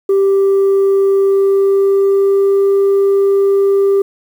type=tone with pitch glide; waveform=sine; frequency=392 to 395.2 Hz; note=G4 to G4; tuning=0 to +14 cents; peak=-6 dBFS; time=0.09-4.02 s; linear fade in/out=5 ms; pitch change=+14 cents; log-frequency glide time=1.3-2.7 s; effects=tanh soft clip ceiling -7 dBFS + 7-bit